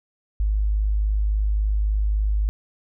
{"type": "tone", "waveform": "sine", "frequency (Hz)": 51.8, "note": "G#1", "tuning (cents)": -4, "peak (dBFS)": -18, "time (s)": [0.4, 2.49], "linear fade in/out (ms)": 0, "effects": []}